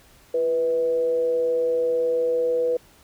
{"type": "tone with frequency modulation", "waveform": "sine", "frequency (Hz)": 492.3, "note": "B4", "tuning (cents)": -6, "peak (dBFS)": -19, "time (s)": [0.34, 2.77], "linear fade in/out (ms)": 5, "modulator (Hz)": 151, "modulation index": 0.3, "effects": ["pink hiss -54 dBFS RMS until 3.03 s"]}